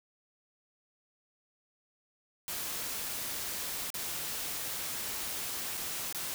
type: noise with dropouts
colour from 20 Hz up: white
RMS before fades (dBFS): -37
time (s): 2.48-6.34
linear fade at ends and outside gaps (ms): 0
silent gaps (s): 3.903-3.942 / 5.771-5.775 / 6.126-6.147
effects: none